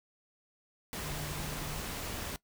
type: tone in noise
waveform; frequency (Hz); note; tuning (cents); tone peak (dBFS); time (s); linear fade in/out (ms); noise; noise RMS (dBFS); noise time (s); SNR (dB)
sine; 150; D3; +37; -42; 1.05-1.8; 0; pink; -39; 0.93-2.36; -6
effects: noise-tail reverb RT60 0.1 s tail -20 dB re dry